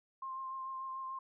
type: tone with vibrato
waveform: sine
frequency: 1057 Hz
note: C6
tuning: 17 cents sharp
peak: -39 dBFS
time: 0.22-1.19 s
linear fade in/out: 5 ms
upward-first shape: sine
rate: 6.8 Hz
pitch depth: 17 cents each way
effects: none

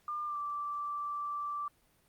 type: tone with pitch glide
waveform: sine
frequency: 1200 to 1168.5 Hz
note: D6 to D6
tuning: +37 to -9 cents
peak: -34 dBFS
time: 0.08-1.68 s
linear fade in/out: 2 ms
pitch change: -46 cents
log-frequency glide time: 0.26-0.37 s
effects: pink hiss -69 dBFS RMS until 2.08 s + Opus 48 kbps

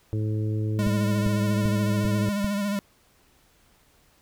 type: harmonic tone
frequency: 107.6 Hz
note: A2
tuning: 38 cents flat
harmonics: 1 / 2 / 3 / 4 / 5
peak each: -24 / -37 / -33 / -37 / -46 dBFS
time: 0.13-2.29 s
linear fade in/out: 0 ms
type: tone with vibrato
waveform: square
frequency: 202.6 Hz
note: G#3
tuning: 43 cents flat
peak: -25 dBFS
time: 0.79-2.79 s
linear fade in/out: 0 ms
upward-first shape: sine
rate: 14 Hz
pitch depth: 42 cents each way
type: click train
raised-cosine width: 5 ms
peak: -17 dBFS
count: 5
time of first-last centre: 0.87-2.445 s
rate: 2.54 Hz
effects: pink hiss -61 dBFS RMS until 4.21 s

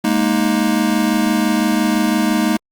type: chord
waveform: square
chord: Ab suspended second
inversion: none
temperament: just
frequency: 207.7 / 233.6 / 311.5 Hz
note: Ab3 / Bb3 / Eb4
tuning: 0 / +4 / +2 cents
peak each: -19 dBFS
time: 0.04-2.57 s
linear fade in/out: 5 ms
effects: Opus 48 kbps

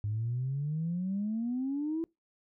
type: exponential sweep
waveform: sine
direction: up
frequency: 102.1 to 334.2 Hz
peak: -29 dBFS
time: 0.04-2.04 s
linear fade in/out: 0 ms
effects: noise-tail reverb RT60 0.2 s tail -25 dB re dry + tanh soft clip ceiling -25 dBFS

